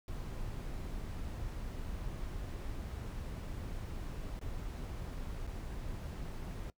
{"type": "noise with dropouts", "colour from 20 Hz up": "brown", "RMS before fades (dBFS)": -41, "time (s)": [0.08, 6.7], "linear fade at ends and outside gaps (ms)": 1, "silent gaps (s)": [[4.392, 4.413], [5.468, 5.474]], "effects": ["noise-tail reverb RT60 0.1 s tail -21 dB re dry"]}